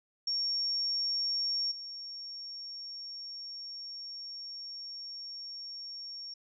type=tone with level steps; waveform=sine; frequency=5520 Hz; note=F8; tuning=21 cents flat; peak=-29 / -40 dBFS; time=0.27-6.34 s; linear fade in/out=5 ms; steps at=1.71 s; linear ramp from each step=10 ms; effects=none